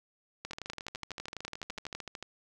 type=two click trains; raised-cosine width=0.2 ms; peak=-21 / -23 dBFS; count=19 / 24; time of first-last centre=0.45-1.95 / 0.51-2.226 s; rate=12 / 13.4 Hz; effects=none